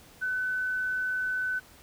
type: tone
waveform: sine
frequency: 1508 Hz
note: F#6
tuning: 32 cents sharp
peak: -27 dBFS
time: 0.21-1.6 s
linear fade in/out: 20 ms
effects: pink hiss -54 dBFS RMS until 1.82 s